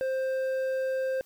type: tone with hard clipping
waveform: sine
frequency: 525 Hz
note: C5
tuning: 6 cents sharp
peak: -28 dBFS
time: 0.01-1.21 s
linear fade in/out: 0 ms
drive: 6 dB
effects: white hiss -61 dBFS RMS until 1.25 s